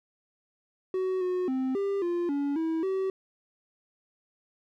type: tone with pitch steps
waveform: triangle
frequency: 374 / 364.2 / 261 / 397.2 / 347.7 / 283.7 / 323.9 / 382 Hz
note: F#4 / F#4 / C4 / G4 / F4 / C#4 / E4 / G4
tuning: +19 / -27 / -4 / +23 / -8 / +40 / -30 / -45 cents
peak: -24 dBFS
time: 0.94-3.1 s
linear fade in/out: 2 ms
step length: 270 ms
effects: none